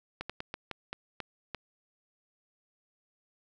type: slowing click train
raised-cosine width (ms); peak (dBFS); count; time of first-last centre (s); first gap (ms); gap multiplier
0.3; -20; 8; 0.21-1.547; 86; 1.26
effects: none